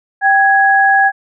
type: tone pair together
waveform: sine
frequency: 784 / 1663.7 Hz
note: G5 / G#6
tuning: 0 / +3 cents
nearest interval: octave + minor second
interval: 1303 cents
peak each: -10 dBFS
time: 0.21-1.12 s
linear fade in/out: 50 ms
effects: none